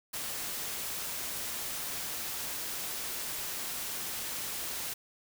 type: noise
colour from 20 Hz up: white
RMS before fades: -37 dBFS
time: 0.13-4.94 s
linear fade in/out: 10 ms
effects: none